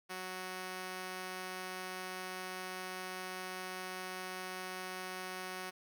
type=tone pair together; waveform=5% pulse; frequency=185 / 370 Hz; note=F#3 / F#4; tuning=0 / 0 cents; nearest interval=octave; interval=1200 cents; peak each=-33 / -36 dBFS; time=0.09-5.71 s; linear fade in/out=20 ms; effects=none